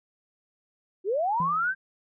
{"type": "linear sweep", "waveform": "sine", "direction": "up", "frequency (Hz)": [349.2, 1600], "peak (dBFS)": -23, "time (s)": [1.04, 1.75], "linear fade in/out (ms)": 50}
{"type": "tone with exponential decay", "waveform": "triangle", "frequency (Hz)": 168.4, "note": "E3", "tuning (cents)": 37, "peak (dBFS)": -26, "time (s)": [1.4, 1.75], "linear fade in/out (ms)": 2, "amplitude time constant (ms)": 76}
{"effects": []}